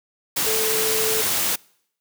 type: tone in noise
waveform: sine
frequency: 440 Hz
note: A4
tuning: in tune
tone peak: -24 dBFS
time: 0.46-1.22 s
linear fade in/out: 10 ms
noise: white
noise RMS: -22 dBFS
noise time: 0.36-1.56 s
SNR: -5 dB
effects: noise-tail reverb RT60 0.7 s tail -26 dB re dry + high-pass 100 Hz 12 dB/octave